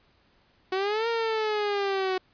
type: exponential two-way sweep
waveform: sawtooth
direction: up then down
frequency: 370 to 466.4 to 370 Hz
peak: -21 dBFS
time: 0.72-2.18 s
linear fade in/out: 5 ms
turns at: 1.08 s
effects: pink hiss -64 dBFS RMS until 2.33 s + resampled to 11025 Hz